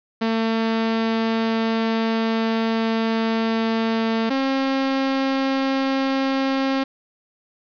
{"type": "tone pair in turn", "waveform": "sawtooth", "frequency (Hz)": [225.1, 268.8], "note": ["A3", "C4"], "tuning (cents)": [40, 47], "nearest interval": "minor third", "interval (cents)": 307, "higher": "second", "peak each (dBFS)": -15, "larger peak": "neither", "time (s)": [[0.21, 4.3], [4.3, 6.84]], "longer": "first", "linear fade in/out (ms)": 10, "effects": ["resampled to 11025 Hz", "7-bit"]}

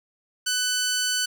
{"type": "tone", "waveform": "10% pulse", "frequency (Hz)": 1500, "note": "F#6", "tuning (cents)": 23, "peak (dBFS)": -14, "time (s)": [0.46, 1.26], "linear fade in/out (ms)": 10, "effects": []}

